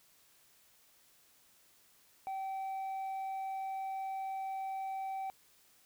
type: tone with tanh clipping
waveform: sine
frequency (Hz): 771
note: G5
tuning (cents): -29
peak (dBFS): -37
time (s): 2.27-5.3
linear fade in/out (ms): 0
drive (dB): 3
effects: white hiss -66 dBFS RMS until 5.85 s